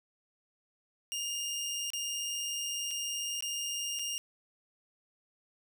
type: tone with dropouts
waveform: 20% pulse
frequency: 2823 Hz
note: F7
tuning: 18 cents sharp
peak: -29 dBFS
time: 1.12-4.18 s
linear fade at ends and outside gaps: 0 ms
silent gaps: 1.903-1.934 / 2.908-2.912 / 3.407-3.424 / 3.989-3.994 s
effects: none